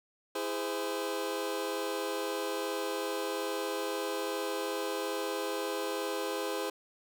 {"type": "chord", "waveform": "sawtooth", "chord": "E augmented", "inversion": "none", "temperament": "just", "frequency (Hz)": [329.6, 412, 515], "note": ["E4", "G#4", "B#4"], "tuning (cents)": [0, -14, -28], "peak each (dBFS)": [-35, -32, -32], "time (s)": [0.35, 6.7], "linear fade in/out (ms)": 5, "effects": []}